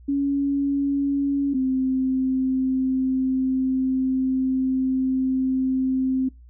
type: tone pair in turn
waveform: sine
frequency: 280 / 261.2 Hz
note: C#4 / C4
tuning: +18 / -3 cents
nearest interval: minor second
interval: 121 cents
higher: first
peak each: -19 dBFS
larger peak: neither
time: 0.08-1.54 / 1.54-6.29 s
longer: second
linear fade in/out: 10 ms
effects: noise-tail reverb RT60 0.2 s tail -22 dB re dry + added 60 Hz sine -44 dBFS peak until 6.49 s